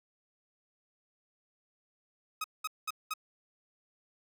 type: tone bursts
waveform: sawtooth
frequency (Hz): 1265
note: D#6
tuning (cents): +28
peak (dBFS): -29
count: 4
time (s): 2.41-3.138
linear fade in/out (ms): 5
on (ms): 32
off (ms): 200
effects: none